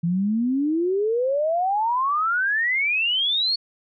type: exponential sweep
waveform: sine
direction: up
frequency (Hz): 164.81 to 4435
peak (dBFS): -19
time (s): 0.03-3.56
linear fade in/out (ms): 10
effects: none